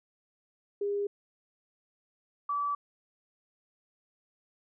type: tone pair in turn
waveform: sine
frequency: 405.7 / 1152.8 Hz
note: G#4 / D6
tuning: -41 / -33 cents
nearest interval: octave + tritone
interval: 1808 cents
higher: second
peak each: -28 dBFS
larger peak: neither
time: 0.81-1.07 / 2.49-2.75 s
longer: neither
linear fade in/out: 5 ms
effects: none